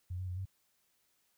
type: tone with pitch steps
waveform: sine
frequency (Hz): 89.9 / 92.6 / 90.2 / 95.2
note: F#2 / F#2 / F#2 / F#2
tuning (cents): -49 / +2 / -44 / +50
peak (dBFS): -36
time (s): 0.1-0.456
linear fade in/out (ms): 10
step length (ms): 89
effects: white hiss -75 dBFS RMS until 1.37 s